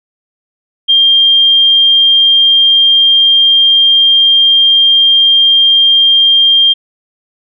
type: tone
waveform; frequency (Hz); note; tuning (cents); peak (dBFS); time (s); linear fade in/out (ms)
sine; 3198; G7; +34; -4; 0.88-6.74; 20
effects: none